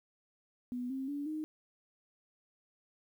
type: tone with pitch steps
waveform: sine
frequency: 246.9 / 266.2 / 286.9 / 309.3 Hz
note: B3 / C4 / D4 / D#4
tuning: 0 / +30 / -40 / -10 cents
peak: -35 dBFS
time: 0.72-1.44 s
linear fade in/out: 0 ms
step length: 180 ms
effects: 11-bit